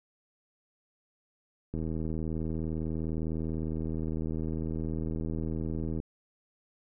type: click train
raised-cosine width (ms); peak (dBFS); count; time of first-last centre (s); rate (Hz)
3; -22; 341; 1.74-6.001; 79.8
effects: none